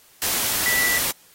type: tone in noise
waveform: sine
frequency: 1966 Hz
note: B6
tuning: 8 cents flat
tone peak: -20 dBFS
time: 0.66-0.98 s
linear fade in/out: 0 ms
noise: white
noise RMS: -23 dBFS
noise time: 0.22-1.11 s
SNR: 0 dB
effects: white hiss -53 dBFS RMS until 1.34 s + AAC 48 kbps